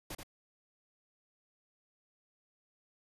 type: noise with echo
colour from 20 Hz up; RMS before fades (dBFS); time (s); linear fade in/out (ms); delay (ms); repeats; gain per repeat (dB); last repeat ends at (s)
pink; -42; 0.1-0.15; 5; 83; 1; -5; 0.233
effects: resampled to 32000 Hz